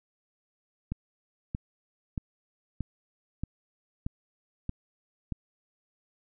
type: click train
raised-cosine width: 5 ms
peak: -19 dBFS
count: 8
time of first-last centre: 0.92-5.323 s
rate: 1.59 Hz
effects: none